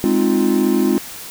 triangle chord, F minor seventh, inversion first, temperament equal, 207.7 / 261.6 / 311.1 / 349.2 Hz, Ab3 / C4 / Eb4 / F4, 0 / 0 / 0 / 0 cents, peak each -17 / -16 / -18 / -16 dBFS, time 0.04-0.98 s, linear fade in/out 0 ms, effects white hiss -33 dBFS RMS until 1.3 s

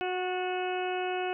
harmonic tone with a mistuned harmonic, 366.3 Hz, F#4, 17 cents flat, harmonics 1 / 2 / 3 / 4 / 5 / 6 / 7 / 8, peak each -32 / -33 / -45 / -40 / -48 / -46 / -40 / -44 dBFS, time 0.01-1.33 s, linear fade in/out 0 ms, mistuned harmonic 5, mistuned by -51 cents, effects none

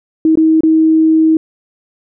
sine tone with dropouts, 318.4 Hz, D#4, 40 cents sharp, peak -6 dBFS, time 0.25-1.37 s, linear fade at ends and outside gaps 2 ms, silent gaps 0.355-0.373 / 0.607-0.634 s, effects none

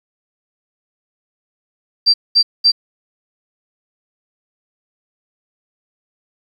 sine tone bursts, 4699 Hz, D8, in tune, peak -7 dBFS, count 3, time 2.06-2.72 s, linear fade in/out 20 ms, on 80 ms, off 210 ms, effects 8-bit

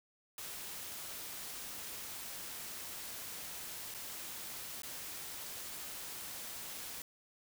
white noise with dropouts, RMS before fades -45 dBFS, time 0.38-7.02 s, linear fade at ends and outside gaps 1 ms, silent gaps 3.941-3.946 / 4.82-4.833 s, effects none

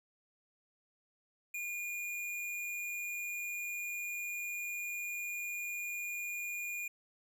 square tone, 2428 Hz, D#7, 43 cents flat, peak -38 dBFS, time 1.54-6.88 s, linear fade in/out 5 ms, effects none

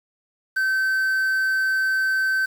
triangle tone with quantisation, 1542 Hz, G6, 29 cents flat, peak -17 dBFS, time 0.56-2.46 s, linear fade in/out 10 ms, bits 7, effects none

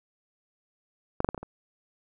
clicks, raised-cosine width 1 ms, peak -12 / -10 / -11 / -19 / -22 / -25 dBFS, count 6, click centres 1.204 / 1.246 / 1.289 / 1.346 / 1.378 / 1.43 s, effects none

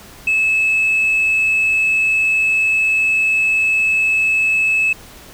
sine tone, 2600 Hz, E7, 24 cents flat, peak -11 dBFS, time 0.27-4.93 s, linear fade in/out 5 ms, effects tanh soft clip ceiling -10 dBFS + pink hiss -40 dBFS RMS until 5.33 s

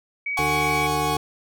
sine tone, 2266 Hz, C#7, 37 cents sharp, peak -24 dBFS, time 0.26-0.87 s, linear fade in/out 5 ms
45% pulse chord, F# suspended second, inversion none, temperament equal, 740 / 830.6 / 1108.7 Hz, F#5 / G#5 / C#6, 0 / 0 / 0 cents, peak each -27 dBFS, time 0.37-1.17 s, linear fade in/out 5 ms
harmonic tone, 74.8 Hz, D2, 32 cents sharp, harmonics 1 / 2 / 4 / 5 / 6, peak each -35 / -30 / -31 / -35 / -29 dBFS, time 0.39-1.17 s, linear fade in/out 0 ms
effects none

